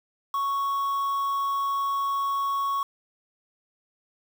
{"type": "tone with quantisation", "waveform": "triangle", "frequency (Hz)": 1108.7, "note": "C#6", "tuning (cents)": 0, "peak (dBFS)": -22, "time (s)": [0.34, 2.83], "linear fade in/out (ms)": 2, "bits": 7, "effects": []}